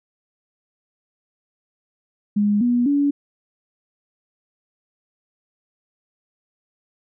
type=tone with pitch steps; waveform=sine; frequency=206.3 / 242.5 / 285.1 Hz; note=G#3 / B3 / C#4; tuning=-11 / -31 / +49 cents; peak=-15 dBFS; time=2.36-3.11 s; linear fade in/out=10 ms; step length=250 ms; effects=none